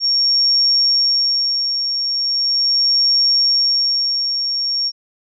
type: tone with tremolo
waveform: sine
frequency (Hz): 5530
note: F8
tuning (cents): -18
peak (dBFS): -11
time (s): 0-4.92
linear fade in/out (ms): 50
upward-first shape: sine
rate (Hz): 0.39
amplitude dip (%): 50
effects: none